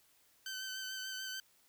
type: tone with vibrato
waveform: 15% pulse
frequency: 1533 Hz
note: G6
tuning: 39 cents flat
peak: -34 dBFS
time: 0.46-1.4 s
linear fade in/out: 2 ms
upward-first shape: sine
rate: 6.8 Hz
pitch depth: 20 cents each way
effects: white hiss -69 dBFS RMS until 1.68 s